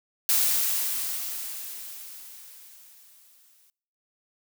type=noise with exponential decay; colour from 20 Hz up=blue; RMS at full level=-21 dBFS; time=0.29-3.7 s; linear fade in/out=0 ms; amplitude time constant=740 ms; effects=noise-tail reverb RT60 0.7 s tail -26 dB re dry